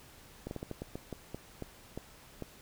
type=slowing click train; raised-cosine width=2 ms; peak=-25 dBFS; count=12; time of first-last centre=0.47-2.423 s; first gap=41 ms; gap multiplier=1.27; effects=pink hiss -56 dBFS RMS until 2.61 s